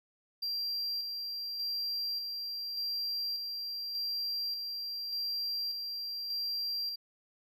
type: tone with tremolo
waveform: triangle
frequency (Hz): 4738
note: D8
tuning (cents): +14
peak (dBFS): -31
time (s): 0.42-6.96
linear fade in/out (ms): 10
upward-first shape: square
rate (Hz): 0.85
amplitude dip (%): 35
effects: none